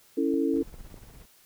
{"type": "chord", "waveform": "sine", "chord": "A major", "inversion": "first", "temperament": "equal with one note detuned", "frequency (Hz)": [277.2, 329.6, 447.4], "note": ["C#4", "E4", "A4"], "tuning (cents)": [0, 0, 29], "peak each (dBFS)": [-26, -27, -29], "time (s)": [0.17, 0.63], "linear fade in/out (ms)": 10}
{"type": "click train", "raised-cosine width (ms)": 2, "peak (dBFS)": -32, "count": 4, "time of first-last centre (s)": [0.34, 0.942], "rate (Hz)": 4.98}
{"type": "noise with tremolo", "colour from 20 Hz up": "brown", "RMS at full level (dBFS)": -44, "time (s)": [0.55, 1.26], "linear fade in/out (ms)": 10, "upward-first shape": "sine", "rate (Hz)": 17, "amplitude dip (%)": 60}
{"effects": ["white hiss -59 dBFS RMS until 1.45 s"]}